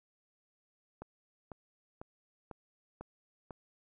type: click train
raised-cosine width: 1 ms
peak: -30 dBFS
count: 6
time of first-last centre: 1.02-3.508 s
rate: 2.01 Hz
effects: none